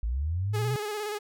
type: linear sweep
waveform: sine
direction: up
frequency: 51.91 to 130.81 Hz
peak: -26 dBFS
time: 0.03-0.76 s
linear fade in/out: 0 ms
type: tone with vibrato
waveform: sawtooth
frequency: 420 Hz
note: G#4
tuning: 19 cents sharp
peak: -27 dBFS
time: 0.53-1.19 s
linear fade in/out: 20 ms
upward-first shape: square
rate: 17 Hz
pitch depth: 32 cents each way
effects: none